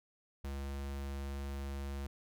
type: tone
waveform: square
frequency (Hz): 69.3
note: C#2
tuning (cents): 0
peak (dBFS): -39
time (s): 0.44-2.07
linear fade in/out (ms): 5
effects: none